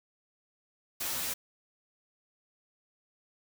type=noise with comb filter; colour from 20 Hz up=white; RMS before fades=-34 dBFS; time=1-1.34 s; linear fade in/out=10 ms; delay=12 ms; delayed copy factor=+1; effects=none